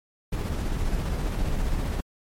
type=noise with tremolo; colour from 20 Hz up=brown; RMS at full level=-25 dBFS; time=0.32-2.01 s; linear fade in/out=10 ms; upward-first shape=square; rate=15 Hz; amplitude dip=25%; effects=MP3 64 kbps

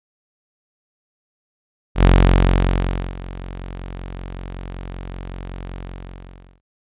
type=tone with ADSR envelope; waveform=sawtooth; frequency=45.27 Hz; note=F#1; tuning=37 cents flat; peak=-4 dBFS; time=1.95-6.61 s; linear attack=88 ms; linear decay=1100 ms; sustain=-21 dB; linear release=850 ms; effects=resampled to 8000 Hz

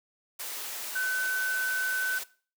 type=tone in noise; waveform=sine; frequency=1515 Hz; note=F#6; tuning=40 cents sharp; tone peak=-27 dBFS; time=0.95-2.19 s; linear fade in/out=10 ms; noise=white; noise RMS=-37 dBFS; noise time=0.39-2.24 s; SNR=+7 dB; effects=noise-tail reverb RT60 0.4 s tail -19 dB re dry + high-pass 400 Hz 12 dB/octave

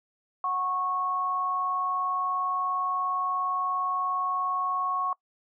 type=tone pair together; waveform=sine; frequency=737.1 / 1100 Hz; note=F#5 / C#6; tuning=-7 / -14 cents; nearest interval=perfect fifth; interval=693 cents; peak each=-34 / -26 dBFS; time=0.44-5.13 s; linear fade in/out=2 ms; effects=noise-tail reverb RT60 0.1 s tail -23 dB re dry

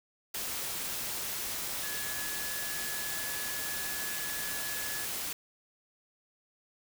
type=tone in noise; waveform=sine; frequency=1700 Hz; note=G#6; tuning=40 cents sharp; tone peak=-41 dBFS; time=1.83-5.05 s; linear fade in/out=5 ms; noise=white; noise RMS=-36 dBFS; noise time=0.34-5.33 s; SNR=-8 dB; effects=none

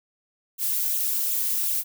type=noise with flanger; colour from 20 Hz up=violet; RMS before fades=-25 dBFS; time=0.58-1.84 s; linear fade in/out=50 ms; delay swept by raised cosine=0.27 to 5.97 ms; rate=2.7 Hz; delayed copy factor=+1; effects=none

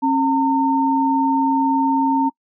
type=tone pair together; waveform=sine; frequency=270.8 / 910.9 Hz; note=C#4 / A#5; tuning=-40 / -40 cents; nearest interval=octave + major sixth; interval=2100 cents; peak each=-17 dBFS; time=0.02-2.3 s; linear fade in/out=20 ms; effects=noise-tail reverb RT60 0.1 s tail -25 dB re dry

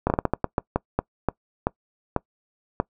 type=slowing click train; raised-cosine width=1 ms; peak=-6 dBFS; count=14; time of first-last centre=0.07-2.8 s; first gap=30 ms; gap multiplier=1.29; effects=noise-tail reverb RT60 0.1 s tail -24 dB re dry

